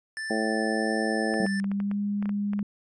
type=tone with vibrato; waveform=square; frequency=1760 Hz; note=A6; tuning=in tune; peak=-32 dBFS; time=0.17-1.6 s; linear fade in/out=0 ms; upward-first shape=triangle; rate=1.6 Hz; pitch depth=8 cents each way
type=harmonic tone; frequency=110 Hz; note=A2; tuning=in tune; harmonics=2 / 3 / 4 / 5 / 6 / 7; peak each=-29 / -31 / -32 / -33 / -34 / -34 dBFS; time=0.3-1.46 s; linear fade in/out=5 ms
type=clicks; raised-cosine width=0.5 ms; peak=-25 dBFS; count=11; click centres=1.34 / 1.465 / 1.643 / 1.716 / 1.802 / 1.914 / 2.226 / 2.257 / 2.293 / 2.534 / 2.592 s
type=tone with pitch glide; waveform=sine; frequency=196.4 to 203.8 Hz; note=G3 to G#3; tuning=+4 to -32 cents; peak=-25 dBFS; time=1.4-2.63 s; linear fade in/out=2 ms; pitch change=+64 cents; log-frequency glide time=1.56-2 s
effects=resampled to 22050 Hz